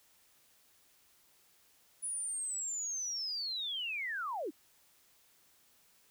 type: linear sweep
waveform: sine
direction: down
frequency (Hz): 9956 to 250.4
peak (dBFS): -35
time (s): 2.02-4.51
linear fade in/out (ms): 20
effects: white hiss -67 dBFS RMS until 6.1 s